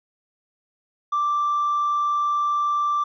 triangle tone, 1174.7 Hz, D6, in tune, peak -16 dBFS, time 1.12-3.04 s, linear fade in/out 10 ms, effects tanh soft clip ceiling -16 dBFS + resampled to 16000 Hz

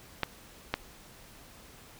clicks, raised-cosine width 0.3 ms, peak -11 dBFS, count 2, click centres 0.233 / 0.74 s, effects pink hiss -53 dBFS RMS until 1.99 s

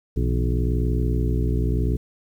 harmonic tone with a mistuned harmonic, 60.8 Hz, B1, 26 cents flat, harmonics 1 / 2 / 3 / 4 / 5 / 6 / 7, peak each -21 / -25 / -31 / -31 / -32 / -33 / -33 dBFS, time 0.16-1.97 s, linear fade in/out 10 ms, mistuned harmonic 3, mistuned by -140 cents, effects 9-bit

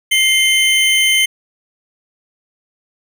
square tone pair together, 2106 / 3071 Hz, C7 / G7, +11 / -36 cents, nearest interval perfect fifth, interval 653 cents, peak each -14 dBFS, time 0.11-1.26 s, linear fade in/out 10 ms, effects none

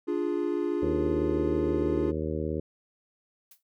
triangle chord, D diminished, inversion none, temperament equal, 293.7 / 349.2 / 415.3 Hz, D4 / F4 / Ab4, 0 / 0 / 0 cents, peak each -29 / -27 / -30 dBFS, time 0.07-2.12 s, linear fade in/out 20 ms
harmonic tone, 77.78 Hz, D#2, in tune, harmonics 1 / 2 / 3 / 4 / 5 / 6 / 7, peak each -34 / -36 / -37 / -35 / -35 / -36 / -39 dBFS, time 0.82-2.6 s, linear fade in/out 5 ms
blue noise with exponential decay, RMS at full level -47 dBFS, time 3.51-3.63 s, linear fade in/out 5 ms, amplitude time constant 24 ms
effects none

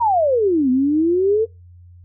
sine exponential two-way sweep, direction down then up, 979 to 249.3 to 457.3 Hz, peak -13 dBFS, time 0-1.46 s, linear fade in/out 20 ms, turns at 0.7 s, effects noise-tail reverb RT60 0.2 s tail -18 dB re dry + added 88 Hz sine -41 dBFS peak until 2.04 s

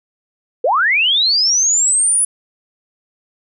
sine linear sweep, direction up, 434 to 10000 Hz, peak -11 dBFS, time 0.64-2.25 s, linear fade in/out 5 ms, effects none

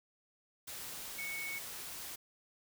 sine tone in noise, 2217 Hz, C#7, in tune, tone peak -39 dBFS, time 1.18-1.59 s, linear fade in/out 10 ms, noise white, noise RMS -45 dBFS, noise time 0.67-2.16 s, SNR +3 dB, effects none

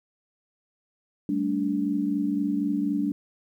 sine chord, G suspended second, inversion none, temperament equal with one note detuned, 196 / 220 / 289.3 Hz, G3 / A3 / D4, 0 / 0 / -26 cents, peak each -29 / -30 / -25 dBFS, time 1.29-3.12 s, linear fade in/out 2 ms, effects 10-bit

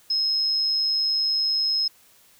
sine tone, 5150 Hz, E8, 41 cents flat, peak -20 dBFS, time 0.1-1.88 s, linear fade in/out 5 ms, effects white hiss -56 dBFS RMS until 2.39 s

